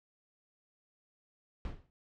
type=noise with exponential decay; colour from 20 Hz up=brown; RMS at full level=-34 dBFS; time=1.65-1.9 s; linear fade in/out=1 ms; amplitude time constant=53 ms; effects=low-pass 4000 Hz 12 dB/octave